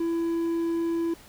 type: tone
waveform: triangle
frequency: 334.1 Hz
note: E4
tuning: 23 cents sharp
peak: -22 dBFS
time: 0-1.14 s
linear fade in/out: 5 ms
effects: pink hiss -51 dBFS RMS until 1.28 s